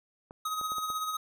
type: clicks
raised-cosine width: 1 ms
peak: -31 dBFS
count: 5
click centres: 0.309 / 0.613 / 0.719 / 0.783 / 0.902 s
type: tone with tremolo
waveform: square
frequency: 1262 Hz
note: D#6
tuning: 24 cents sharp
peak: -30 dBFS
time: 0.45-1.17 s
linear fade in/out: 5 ms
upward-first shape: sine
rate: 16 Hz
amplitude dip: 45%
effects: none